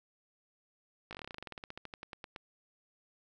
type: slowing click train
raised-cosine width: 0.3 ms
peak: -27 dBFS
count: 24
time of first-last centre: 1.11-2.362 s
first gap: 18 ms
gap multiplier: 1.09
effects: 11-bit